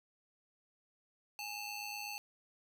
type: ring-modulated tone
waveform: 20% pulse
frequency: 1760 Hz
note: A6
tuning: in tune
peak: -33 dBFS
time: 1.39-2.18 s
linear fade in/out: 0 ms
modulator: 934 Hz
effects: none